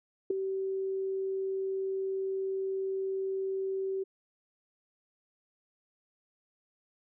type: tone with ADSR envelope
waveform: sine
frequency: 384.5 Hz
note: G4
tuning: 33 cents flat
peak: -21 dBFS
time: 0.3-4.04 s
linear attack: 7 ms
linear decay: 5 ms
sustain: -9 dB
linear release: 15 ms
effects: none